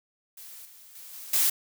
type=noise with level steps; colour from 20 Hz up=blue; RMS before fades=-45 / -51 / -45 / -42 / -23 dBFS; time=0.37-1.5 s; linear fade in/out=5 ms; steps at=0.65 / 0.95 / 1.13 / 1.33 s; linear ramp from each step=5 ms; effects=none